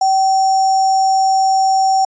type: tone with sample-and-hold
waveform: sine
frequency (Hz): 768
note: G5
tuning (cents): -36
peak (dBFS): -10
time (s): 0.01-2.05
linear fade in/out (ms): 5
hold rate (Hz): 6300
effects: resampled to 16000 Hz